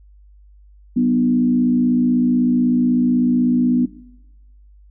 sine tone with frequency modulation, 246.2 Hz, B3, 5 cents flat, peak -13 dBFS, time 0.96-3.86 s, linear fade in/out 10 ms, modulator 56.1 Hz, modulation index 0.66, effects noise-tail reverb RT60 1.0 s tail -20 dB re dry + added 50 Hz sine -44 dBFS peak until 4.9 s

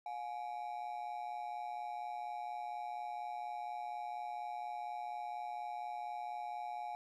triangle ring-modulated tone, 777 Hz, G5, 16 cents flat, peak -35 dBFS, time 0.06-6.95 s, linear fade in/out 0 ms, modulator 62.1 Hz, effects none

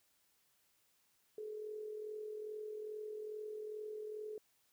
sine tone with amplitude modulation, 427.4 Hz, G#4, 50 cents sharp, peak -40 dBFS, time 1.38-4.38 s, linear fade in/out 2 ms, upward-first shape sine, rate 42.4 Hz, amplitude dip 50%, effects white hiss -75 dBFS RMS until 4.72 s

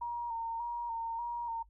sine tone with vibrato, 932.3 Hz, A#5, in tune, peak -34 dBFS, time 0.01-1.63 s, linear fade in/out 10 ms, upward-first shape square, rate 1.7 Hz, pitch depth 31 cents each way, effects noise-tail reverb RT60 0.1 s tail -24 dB re dry + added 50 Hz sine -59 dBFS peak until 1.69 s

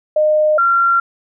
sine tone pair in turn, 612 / 1373.9 Hz, D#5 / F6, -29 / -29 cents, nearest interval octave + major second, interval 1400 cents, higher second, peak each -10 dBFS, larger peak neither, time 0.16-0.58 / 0.58-1 s, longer neither, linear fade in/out 5 ms, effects none

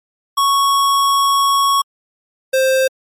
square tone pair in turn, 1108.7 / 526 Hz, C#6 / C5, 0 / +9 cents, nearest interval octave + minor second, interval 1291 cents, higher first, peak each -12 dBFS, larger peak neither, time 0.37-1.82 / 2.53-2.88 s, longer first, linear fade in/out 10 ms, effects MP3 64 kbps

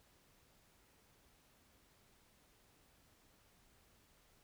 silence, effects pink hiss -70 dBFS RMS until 4.43 s

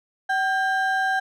triangle ring-modulated tone, 1182 Hz, D6, 11 cents sharp, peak -15 dBFS, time 0.29-1.2 s, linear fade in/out 10 ms, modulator 418 Hz, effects none

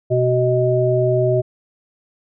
harmonic tone, 125.2 Hz, B2, 24 cents sharp, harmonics 1 / 3 / 5, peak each -18 / -18 / -18 dBFS, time 0.1-1.42 s, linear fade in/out 20 ms, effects none

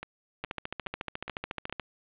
two click trains, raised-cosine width 0.3 ms, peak -21 / -17 dBFS, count 5 / 20, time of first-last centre 0.03-1.697 / 0.44-1.797 s, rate 2.4 / 14 Hz, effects resampled to 8000 Hz + 8-bit

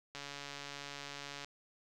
click train, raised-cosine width 0.2 ms, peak -27 dBFS, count 185, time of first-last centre 0.15-1.446 s, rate 142 Hz, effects none

